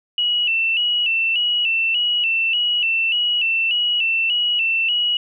sine tone with vibrato, 2794 Hz, F7, in tune, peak -16 dBFS, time 0.18-5.17 s, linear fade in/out 2 ms, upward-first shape square, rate 1.7 Hz, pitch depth 72 cents each way, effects none

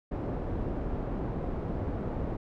pink low-pass noise, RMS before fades -33 dBFS, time 0.11-2.37 s, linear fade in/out 10 ms, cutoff 630 Hz, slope 12 dB/octave, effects none

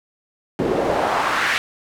pink noise with band-pass filter sweep, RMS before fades -20 dBFS, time 0.59-1.58 s, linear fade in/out 0 ms, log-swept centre 320 to 2100 Hz, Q 1.8, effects none

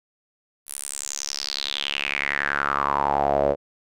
sawtooth tone with band-pass filter sweep, 70.8 Hz, C#2, 37 cents sharp, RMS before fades -25 dBFS, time 0.66-3.56 s, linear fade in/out 50 ms, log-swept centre 11000 to 530 Hz, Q 5.6, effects none

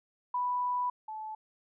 sine tone pair in turn, 987.8 / 867.7 Hz, B5 / A5, 0 / -24 cents, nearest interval major second, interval 224 cents, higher first, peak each -28 / -37 dBFS, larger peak first, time 0.34-0.9 / 1.08-1.35 s, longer first, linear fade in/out 5 ms, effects none

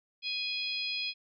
harmonic tone, 830.6 Hz, G#5, in tune, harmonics 3 / 4 / 5 / 6, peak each -36 / -37 / -38 / -39 dBFS, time 0.22-1.14 s, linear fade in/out 50 ms, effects none

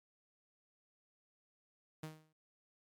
sawtooth tone with exponential decay, 156.4 Hz, D#3, 9 cents sharp, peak -37 dBFS, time 2.03-2.33 s, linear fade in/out 5 ms, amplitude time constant 65 ms, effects MP3 96 kbps

